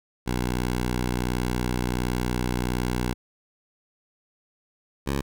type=tone pair in turn; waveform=10% pulse; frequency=61.4 / 68.92 Hz; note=B1 / C#2; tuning=-9 / -9 cents; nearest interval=major second; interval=200 cents; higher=second; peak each=-16 dBFS; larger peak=neither; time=0.26-3.14 / 5.06-5.22 s; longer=first; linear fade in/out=20 ms; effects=none